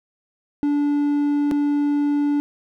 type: tone with dropouts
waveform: triangle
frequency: 290 Hz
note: D4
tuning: 22 cents flat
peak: -15 dBFS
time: 0.63-2.4 s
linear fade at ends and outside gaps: 0 ms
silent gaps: 1.512-1.518 s
effects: none